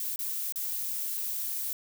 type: noise with dropouts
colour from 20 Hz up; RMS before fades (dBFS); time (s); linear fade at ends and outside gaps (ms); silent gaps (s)
violet; -33; 0-1.73; 1; 0.16-0.191 / 0.523-0.558
effects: none